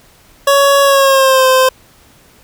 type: tone with pitch glide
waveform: 25% pulse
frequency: 559 to 518.6 Hz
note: C#5 to C5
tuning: +14 to -15 cents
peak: -3 dBFS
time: 0.47-1.69 s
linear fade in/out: 5 ms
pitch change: -129 cents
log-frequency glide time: 0.82-1.47 s
effects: pink hiss -46 dBFS RMS until 2.43 s